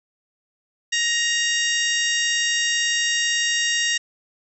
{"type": "harmonic tone with a mistuned harmonic", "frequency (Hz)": 938, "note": "A#5", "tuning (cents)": 11, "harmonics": [2, 3, 4, 5, 6, 7, 8], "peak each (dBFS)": [-23, -25, -27, -35, -27, -31, -31], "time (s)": [0.92, 3.98], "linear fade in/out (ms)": 10, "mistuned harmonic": 8, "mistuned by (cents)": 27, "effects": []}